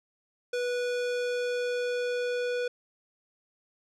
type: tone with low-pass filter sweep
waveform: square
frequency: 490.1 Hz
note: B4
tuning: 13 cents flat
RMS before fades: -30 dBFS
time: 0.53-2.68 s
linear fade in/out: 5 ms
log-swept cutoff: 6600 to 4400 Hz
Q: 0.7
effects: none